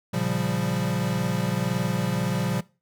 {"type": "chord", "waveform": "square", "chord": "G half-diminished seventh", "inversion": "first", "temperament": "equal", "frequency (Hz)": [116.54, 138.59, 174.61, 196], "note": ["Bb2", "Db3", "F3", "G3"], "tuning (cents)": [0, 0, 0, 0], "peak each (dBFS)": [-31, -30, -28, -31], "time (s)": [0.13, 2.61], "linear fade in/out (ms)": 10, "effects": ["noise-tail reverb RT60 0.3 s tail -20 dB re dry"]}